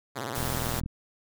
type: tone with vibrato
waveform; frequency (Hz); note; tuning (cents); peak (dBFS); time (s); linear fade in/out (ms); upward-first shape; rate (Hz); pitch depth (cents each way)
5% pulse; 124.7; B2; +17; -21; 0.15-0.81; 20; sine; 17; 240
type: noise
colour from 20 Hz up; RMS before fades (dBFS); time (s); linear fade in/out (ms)
white; -36; 0.35-0.8; 2
type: click train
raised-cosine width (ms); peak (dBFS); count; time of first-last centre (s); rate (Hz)
5; -23; 21; 0.38-0.861; 41.6
effects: none